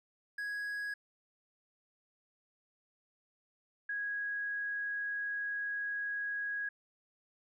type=tone pair in turn; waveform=triangle / sine; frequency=1661.2 / 1654.6 Hz; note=G#6 / G#6; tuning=0 / -7 cents; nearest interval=unison; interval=7 cents; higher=first; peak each=-34 / -34 dBFS; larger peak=neither; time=0.38-0.94 / 3.89-6.69 s; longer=second; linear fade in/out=5 ms; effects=none